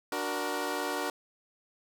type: chord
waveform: 15% pulse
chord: D augmented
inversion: none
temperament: equal with one note detuned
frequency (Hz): 293.7 / 370 / 471.3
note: D4 / F#4 / A#4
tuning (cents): 0 / 0 / +19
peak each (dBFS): -29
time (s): 0.12-1.1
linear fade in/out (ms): 2
effects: none